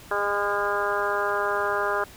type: harmonic tone with a mistuned harmonic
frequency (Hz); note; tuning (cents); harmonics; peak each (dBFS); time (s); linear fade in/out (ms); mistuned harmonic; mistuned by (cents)
203.7; G#3; -33; 2 / 3 / 4 / 5 / 6 / 7 / 8; -29 / -30 / -32 / -30 / -30 / -30 / -32; 0.11-2.04; 2; 7; -16
effects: pink hiss -47 dBFS RMS until 2.16 s